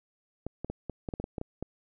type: clicks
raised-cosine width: 2 ms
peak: -21 dBFS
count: 11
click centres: 0.466 / 0.646 / 0.7 / 0.897 / 1.088 / 1.138 / 1.2 / 1.241 / 1.382 / 1.414 / 1.626 s
effects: none